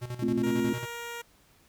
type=tone with tremolo; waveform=square; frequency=122.5 Hz; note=B2; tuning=14 cents flat; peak=-33 dBFS; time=0.01-0.86 s; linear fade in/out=20 ms; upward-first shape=square; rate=11 Hz; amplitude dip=70%
type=chord; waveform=sine; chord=F major; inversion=first; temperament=equal; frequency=220 / 261.6 / 349.2 Hz; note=A3 / C4 / F4; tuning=0 / 0 / 0 cents; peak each=-29 dBFS; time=0.22-0.73 s; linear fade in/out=5 ms
type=tone; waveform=10% pulse; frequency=470.9 Hz; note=A#4; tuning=18 cents sharp; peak=-28 dBFS; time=0.43-1.22 s; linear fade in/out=10 ms
effects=pink hiss -62 dBFS RMS until 1.68 s